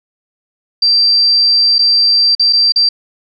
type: tone with dropouts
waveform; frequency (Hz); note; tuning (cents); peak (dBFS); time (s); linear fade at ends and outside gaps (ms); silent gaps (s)
sine; 4699; D8; 0; -7; 0.82-2.89; 5; 1.784-1.79 / 2.351-2.395 / 2.527-2.531 / 2.722-2.759
effects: none